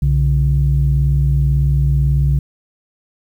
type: tone pair together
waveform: sine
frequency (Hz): 62.8 / 140.98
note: B1 / C#3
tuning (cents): +30 / +30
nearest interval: octave + major second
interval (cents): 1400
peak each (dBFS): -13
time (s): 0.02-2.39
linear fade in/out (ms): 5
effects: tanh soft clip ceiling -5 dBFS + 8-bit